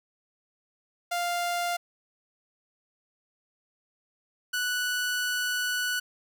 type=tone pair in turn; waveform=sawtooth; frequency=698.5 / 1480.1 Hz; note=F5 / F#6; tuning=0 / 0 cents; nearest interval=octave + minor second; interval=1300 cents; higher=second; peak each=-23 dBFS; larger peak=neither; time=1.11-1.77 / 4.53-6 s; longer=second; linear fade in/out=10 ms; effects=none